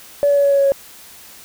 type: tone with pitch steps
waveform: sine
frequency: 573 / 569.4 / 565.8 / 562.2 / 558.6 / 555.1 / 551.6 Hz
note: D5 / C#5 / C#5 / C#5 / C#5 / C#5 / C#5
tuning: -43 / +46 / +35 / +24 / +13 / +2 / -9 cents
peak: -10 dBFS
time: 0.23-0.72 s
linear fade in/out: 0 ms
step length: 70 ms
effects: tanh soft clip ceiling -6 dBFS + white hiss -41 dBFS RMS until 1.44 s